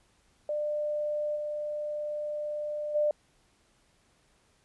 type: tone with level steps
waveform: sine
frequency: 597 Hz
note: D5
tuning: 28 cents sharp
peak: -28 / -31 / -23 dBFS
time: 0.49-3.11 s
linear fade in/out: 2 ms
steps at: 1.35 / 2.94 s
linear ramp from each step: 20 ms
effects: pink hiss -67 dBFS RMS until 4.64 s + resampled to 24000 Hz